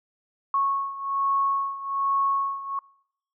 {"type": "beating tone pair", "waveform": "sine", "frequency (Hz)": [1101, 1102.2], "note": ["C#6", "C#6"], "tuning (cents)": [-12, -10], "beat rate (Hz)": 1.2, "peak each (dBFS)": [-24, -28], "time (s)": [0.54, 2.79], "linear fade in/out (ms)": 2, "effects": ["noise-tail reverb RT60 0.7 s tail -24 dB re dry"]}